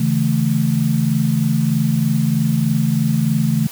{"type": "chord", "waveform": "sine", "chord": "A major", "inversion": "first", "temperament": "equal with one note detuned", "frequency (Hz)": [138.59, 161.8, 220], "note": ["C#3", "E3", "A3"], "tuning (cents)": [0, -32, 0], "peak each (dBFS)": -18, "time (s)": [0, 3.67], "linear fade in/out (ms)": 5, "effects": ["white hiss -35 dBFS RMS until 3.71 s", "high-pass 80 Hz 12 dB/octave"]}